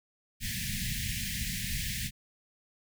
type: band-stop noise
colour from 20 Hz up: pink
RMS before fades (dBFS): -34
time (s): 0.4-2.11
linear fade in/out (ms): 50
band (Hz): 230 to 1700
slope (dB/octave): 96
effects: none